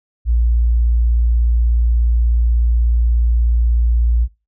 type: tone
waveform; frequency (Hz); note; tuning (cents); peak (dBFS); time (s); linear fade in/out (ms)
sine; 58.27; A#1; 0; -11; 0.25-4.28; 50
effects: noise-tail reverb RT60 0.3 s tail -22 dB re dry